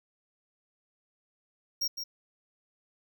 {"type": "tone with echo", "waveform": "square", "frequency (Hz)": 5588, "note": "F8", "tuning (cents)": 0, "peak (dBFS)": -28, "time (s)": [1.81, 1.88], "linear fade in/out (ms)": 10, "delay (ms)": 160, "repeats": 1, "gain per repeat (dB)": -7, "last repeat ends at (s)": 2.04, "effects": []}